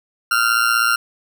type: tone with amplitude modulation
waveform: 40% pulse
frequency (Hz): 1389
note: F6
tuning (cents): -10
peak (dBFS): -10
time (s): 0.31-0.96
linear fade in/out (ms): 5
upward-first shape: sine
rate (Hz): 116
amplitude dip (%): 75
effects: none